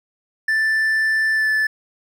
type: tone with pitch glide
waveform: triangle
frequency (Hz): 1765 to 1745.7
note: A6 to A6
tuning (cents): +5 to -14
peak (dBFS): -14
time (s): 0.48-1.67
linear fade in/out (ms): 5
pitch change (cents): -19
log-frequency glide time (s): 1.33-1.49
effects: none